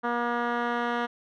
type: tone with low-pass filter sweep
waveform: 10% pulse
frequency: 238.8 Hz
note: A#3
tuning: 42 cents sharp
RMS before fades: -28 dBFS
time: 0.03-1.07 s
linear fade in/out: 20 ms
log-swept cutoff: 1500 to 2300 Hz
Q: 1.5
effects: none